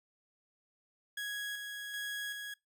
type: tone with tremolo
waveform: 30% pulse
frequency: 1661.2 Hz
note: G#6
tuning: in tune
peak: -34 dBFS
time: 1.17-2.54 s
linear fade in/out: 5 ms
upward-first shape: square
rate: 1.3 Hz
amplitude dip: 35%
effects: noise-tail reverb RT60 0.2 s tail -24 dB re dry